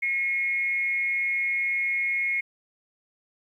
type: tone with frequency modulation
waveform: sine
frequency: 2168 Hz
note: C#7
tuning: 39 cents flat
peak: -23 dBFS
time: 0.02-2.41 s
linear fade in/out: 10 ms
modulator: 246 Hz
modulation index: 0.34
effects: 10-bit